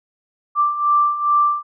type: beating tone pair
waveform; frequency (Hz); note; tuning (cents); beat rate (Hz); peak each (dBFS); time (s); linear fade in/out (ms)
sine; 1174.7 / 1177.1; D6 / D6; 0 / +4; 2.4; -20 / -15; 0.55-1.63; 50
effects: none